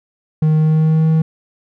triangle tone with pitch glide, 155.56 to 159.38 Hz, D#3 to D#3, 0 to +42 cents, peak -8 dBFS, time 0.42-1.22 s, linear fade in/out 5 ms, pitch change +42 cents, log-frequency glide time 0.57-1.08 s, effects none

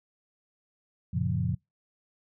sine chord, Gb major seventh, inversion none, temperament equal, 92.5 / 116.54 / 138.59 / 174.61 Hz, Gb2 / Bb2 / Db3 / F3, 0 / 0 / 0 / 0 cents, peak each -31 dBFS, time 1.13-1.55 s, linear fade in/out 10 ms, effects noise-tail reverb RT60 0.2 s tail -26 dB re dry

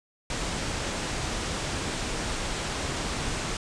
pink low-pass noise, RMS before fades -31 dBFS, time 0.3-3.57 s, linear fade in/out 2 ms, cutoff 8900 Hz, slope 48 dB/octave, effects none

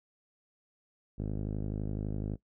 5% pulse tone with low-pass filter, 51.91 Hz, G#1, in tune, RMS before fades -35 dBFS, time 1.18-2.36 s, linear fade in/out 10 ms, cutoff 230 Hz, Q 0.57, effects noise-tail reverb RT60 0.1 s tail -18 dB re dry

